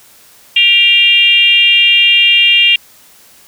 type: tone with frequency modulation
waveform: sine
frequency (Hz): 2794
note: F7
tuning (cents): 0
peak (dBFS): -5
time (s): 0.56-2.76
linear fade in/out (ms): 5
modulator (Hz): 426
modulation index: 0.93
effects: white hiss -43 dBFS RMS until 3.47 s